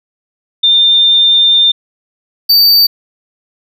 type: tone pair in turn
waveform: sine / square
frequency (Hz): 3605 / 4609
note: A7 / D8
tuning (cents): +41 / -33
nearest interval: major third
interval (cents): 426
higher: second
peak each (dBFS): -5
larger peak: neither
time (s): 0.63-1.72 / 2.49-2.87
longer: first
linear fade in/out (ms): 10
effects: none